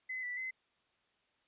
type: tone with pitch steps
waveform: sine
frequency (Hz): 2032 / 1970 / 2048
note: B6 / B6 / C7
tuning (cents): +49 / -5 / -38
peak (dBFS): -37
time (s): 0.09-0.51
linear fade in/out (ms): 10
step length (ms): 140
effects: white hiss -75 dBFS RMS until 1.47 s + resampled to 8000 Hz